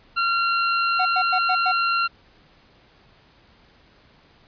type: tone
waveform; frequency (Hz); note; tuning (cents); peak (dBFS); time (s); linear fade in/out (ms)
sawtooth; 1375; F6; -27; -15; 0.16-2.08; 20
type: tone bursts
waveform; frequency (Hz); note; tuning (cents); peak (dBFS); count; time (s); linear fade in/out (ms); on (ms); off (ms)
triangle; 740; F#5; 0; -19; 5; 0.99-1.72; 10; 66; 100
effects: pink hiss -55 dBFS RMS until 4.47 s + resampled to 11025 Hz

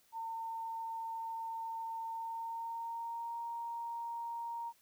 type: tone with pitch glide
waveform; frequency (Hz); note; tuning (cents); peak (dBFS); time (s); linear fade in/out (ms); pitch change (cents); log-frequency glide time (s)
sine; 907 to 932.5; A#5 to A#5; -48 to 0; -38; 0.12-4.73; 50; +48; 2.07-3.37
effects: white hiss -69 dBFS RMS until 4.81 s

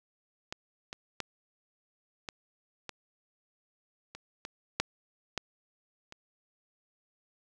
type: clicks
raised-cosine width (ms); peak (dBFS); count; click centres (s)
0.2; -19 / -22 / -16 / -20 / -21 / -26 / -22 / -9 / -14 / -28; 10; 0.525 / 0.929 / 1.203 / 2.288 / 2.893 / 4.15 / 4.451 / 4.8 / 5.377 / 6.124
effects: none

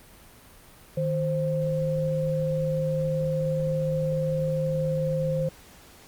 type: tone pair together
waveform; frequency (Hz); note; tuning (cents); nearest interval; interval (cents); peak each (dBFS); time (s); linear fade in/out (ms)
sine; 155.56 / 524.9; D#3 / C5; 0 / +5; octave + major sixth; 2105; -26; 0.97-5.49; 5
effects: pink hiss -51 dBFS RMS until 6.07 s + Opus 32 kbps

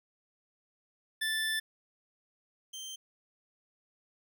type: tone pair in turn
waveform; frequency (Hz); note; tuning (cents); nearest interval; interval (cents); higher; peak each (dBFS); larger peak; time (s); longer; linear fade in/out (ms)
25% pulse; 1760 / 3136; A6 / G7; 0 / 0; minor seventh; 1000; second; -26 / -37; first; 1.21-1.6 / 2.73-2.96; first; 10
effects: none

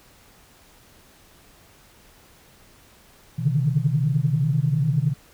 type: tone cluster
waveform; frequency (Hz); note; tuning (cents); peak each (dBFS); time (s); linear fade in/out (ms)
sine; 126.7 / 139.2 / 149.7 / 159.8; B2 / C#3 / D3 / D#3; +45 / +8 / +33 / +47; -23 / -25 / -23 / -24; 3.38-5.14; 20
effects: tanh soft clip ceiling -8 dBFS + pink hiss -53 dBFS RMS until 5.33 s

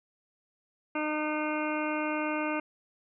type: harmonic tone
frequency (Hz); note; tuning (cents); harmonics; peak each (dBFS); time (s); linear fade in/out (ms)
304.7; D#4; -36; 1 / 2 / 3 / 4 / 5 / 7 / 8 / 9; -32 / -35 / -37 / -38 / -39 / -40 / -41 / -42; 0.95-2.6; 5
effects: none

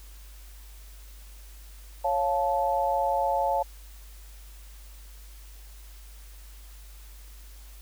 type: chord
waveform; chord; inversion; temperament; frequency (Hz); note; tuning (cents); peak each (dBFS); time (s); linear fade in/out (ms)
sine; Db augmented; none; equal with one note detuned; 554.4 / 698.5 / 871.9; Db5 / F5 / A5; 0 / 0 / -16; -28 / -28 / -26; 2.04-3.63; 10
effects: added 50 Hz sine -44 dBFS peak until 7.81 s + white hiss -54 dBFS RMS until 7.81 s

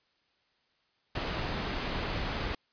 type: low-pass noise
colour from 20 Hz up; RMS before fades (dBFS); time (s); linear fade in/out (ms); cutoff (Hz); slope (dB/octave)
pink; -34; 1.15-2.55; 5; 4500; 12
effects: white hiss -72 dBFS RMS until 2.72 s + resampled to 11025 Hz

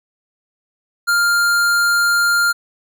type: tone with hard clipping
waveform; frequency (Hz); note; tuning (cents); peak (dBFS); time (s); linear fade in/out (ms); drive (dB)
sine; 1400; F6; +4; -14; 1.07-2.53; 20; 18
effects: none

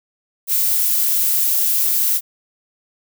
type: noise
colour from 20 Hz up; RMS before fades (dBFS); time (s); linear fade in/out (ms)
violet; -17; 0.47-2.21; 50
effects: none

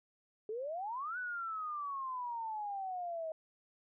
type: exponential two-way sweep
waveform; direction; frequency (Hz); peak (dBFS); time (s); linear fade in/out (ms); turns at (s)
sine; up then down; 415.6 to 1508 to 629; -37; 0.49-3.32; 2; 1.18
effects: none

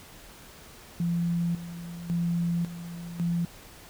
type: tone with tremolo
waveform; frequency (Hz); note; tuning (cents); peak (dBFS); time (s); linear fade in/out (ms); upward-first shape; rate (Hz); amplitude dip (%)
sine; 171.2; F3; -34; -24; 1-3.45; 2; square; 0.91; 75
effects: pink hiss -49 dBFS RMS until 3.89 s

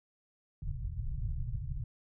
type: low-pass noise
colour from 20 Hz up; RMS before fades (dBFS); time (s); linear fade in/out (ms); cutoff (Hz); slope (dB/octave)
pink; -36; 0.62-1.84; 2; 150; 96
effects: none

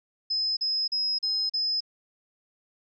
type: tone bursts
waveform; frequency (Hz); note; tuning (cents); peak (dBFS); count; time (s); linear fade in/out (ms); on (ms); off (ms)
sine; 5100; D#8; +42; -24; 5; 0.3-1.806; 10; 270; 39
effects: none

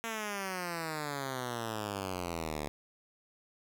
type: exponential sweep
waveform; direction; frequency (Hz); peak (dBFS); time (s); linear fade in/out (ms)
5% pulse; down; 230.4 to 72.5; -24; 0.04-2.68; 0
effects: none

